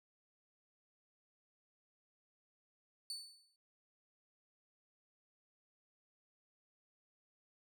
35% pulse tone with exponential decay, 4490 Hz, C#8, 21 cents sharp, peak -38 dBFS, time 3.1-3.56 s, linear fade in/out 1 ms, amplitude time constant 100 ms, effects none

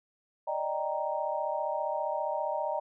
sine chord, Eb major seventh, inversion third, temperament equal, 587.3 / 622.3 / 784 / 932.3 Hz, D5 / Eb5 / G5 / Bb5, 0 / 0 / 0 / 0 cents, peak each -35 / -34 / -36 / -34 dBFS, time 0.47-2.8 s, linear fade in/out 10 ms, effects none

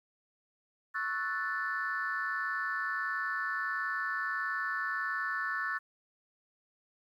sine chord, F# minor seventh, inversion second, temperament equal, 1108.7 / 1318.5 / 1480 / 1760 Hz, C#6 / E6 / F#6 / A6, 0 / 0 / 0 / 0 cents, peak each -38 / -38 / -36 / -34 dBFS, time 0.94-5.79 s, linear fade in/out 20 ms, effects tanh soft clip ceiling -24 dBFS + 11-bit

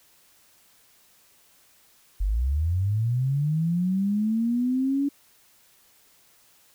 sine linear sweep, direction up, 43.65 to 285.3 Hz, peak -21 dBFS, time 2.2-5.09 s, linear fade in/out 10 ms, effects white hiss -59 dBFS RMS until 6.74 s

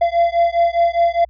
triangle beating tone pair, 681 / 685.9 Hz, F5 / F5, -44 / -31 cents, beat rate 4.9 Hz, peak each -14 dBFS, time 0.01-1.25 s, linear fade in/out 10 ms, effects added 60 Hz sine -42 dBFS peak until 1.29 s + resampled to 11025 Hz

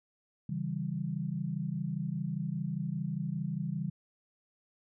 sine chord, C# diminished, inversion none, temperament equal with one note detuned, 138.59 / 163.58 / 196 Hz, C#3 / E3 / G3, 0 / -13 / 0 cents, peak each -37 / -35 / -37 dBFS, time 0.49-3.9 s, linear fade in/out 5 ms, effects none

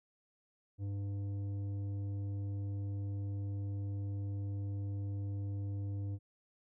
sine tone with tanh clipping, 100 Hz, G2, 35 cents sharp, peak -37 dBFS, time 0.78-6.19 s, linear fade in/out 50 ms, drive 9 dB, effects none

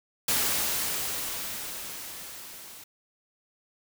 white noise with level ramp, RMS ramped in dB -25 to -46 dBFS, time 0.28-2.84 s, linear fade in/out 5 ms, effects none

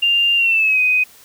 sine tone with pitch glide, 2794 to 2504 Hz, F7 to D#7, 0 to +10 cents, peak -12 dBFS, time 0.02-1.04 s, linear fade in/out 10 ms, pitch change -190 cents, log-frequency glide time 0.36-0.8 s, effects white hiss -46 dBFS RMS until 1.24 s

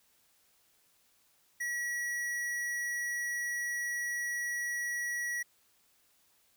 sine tone with hard clipping, 1926 Hz, B6, 44 cents flat, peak -34 dBFS, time 1.6-5.43 s, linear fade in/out 10 ms, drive 14 dB, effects white hiss -69 dBFS RMS until 6.56 s

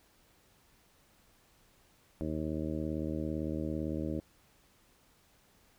harmonic tone, 77.78 Hz, D#2, in tune, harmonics 1 / 2 / 3 / 4 / 5 / 6 / 7 / 8, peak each -40 / -40 / -39 / -37 / -44 / -48 / -43 / -50 dBFS, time 2.21-4.2 s, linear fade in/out 0 ms, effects pink hiss -66 dBFS RMS until 5.78 s

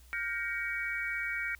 sine chord, G half-diminished seventh, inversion third, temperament just, 1411.2 / 1568 / 1881.6 / 2258 Hz, F6 / G6 / Bb6 / Db7, +18 / 0 / +16 / +31 cents, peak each -39 / -39 / -38 / -35 dBFS, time 0.13-1.55 s, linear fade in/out 0 ms, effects added 62 Hz sine -54 dBFS peak until 1.59 s + white hiss -62 dBFS RMS until 1.59 s

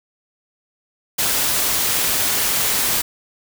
white noise, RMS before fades -19 dBFS, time 1.18-3.02 s, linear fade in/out 10 ms, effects none

